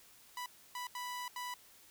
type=tone bursts at uneven times; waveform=sawtooth; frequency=987.8 Hz; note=B5; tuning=in tune; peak=-36 dBFS; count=4; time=0.37-0.46 / 0.75-0.87 / 0.95-1.28 / 1.36-1.54 s; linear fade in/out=2 ms; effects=white hiss -61 dBFS RMS until 1.9 s